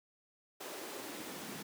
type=noise with high-pass filter sweep; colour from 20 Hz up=pink; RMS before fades=-45 dBFS; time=0.6-1.63 s; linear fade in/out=10 ms; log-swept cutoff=440 to 210 Hz; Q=1.9; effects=none